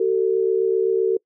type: tone pair together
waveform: sine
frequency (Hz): 380.3 / 448.1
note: F#4 / A4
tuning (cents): +48 / +32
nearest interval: minor third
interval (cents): 284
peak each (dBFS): -19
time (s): 0-1.17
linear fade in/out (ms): 5
effects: noise-tail reverb RT60 0.1 s tail -25 dB re dry